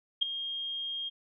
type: tone with ADSR envelope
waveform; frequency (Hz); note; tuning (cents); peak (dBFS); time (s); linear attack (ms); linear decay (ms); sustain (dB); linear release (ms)
sine; 3230; G#7; -49; -20; 0.21-1.1; 16; 5; -13; 22
effects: none